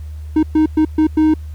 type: tone bursts at uneven times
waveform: triangle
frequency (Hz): 311.1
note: D#4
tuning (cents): 0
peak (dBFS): -7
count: 5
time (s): 0.36-0.43 / 0.55-0.66 / 0.77-0.85 / 0.98-1.07 / 1.17-1.34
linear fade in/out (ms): 5
effects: added 76 Hz sine -26 dBFS peak until 1.54 s + pink hiss -52 dBFS RMS until 1.54 s